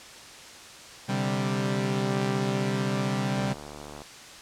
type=chord; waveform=sawtooth; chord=C suspended second; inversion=none; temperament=equal with one note detuned; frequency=130.81 / 146.41 / 196 Hz; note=C3 / D3 / G3; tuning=0 / -5 / 0 cents; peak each=-25 / -30 / -24 dBFS; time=1.08-3.54 s; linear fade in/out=20 ms
type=click train; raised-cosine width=1 ms; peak=-27 dBFS; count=48; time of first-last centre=3.38-4.019 s; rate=73.6 Hz
effects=white hiss -45 dBFS RMS until 4.41 s + low-pass 7000 Hz 12 dB/octave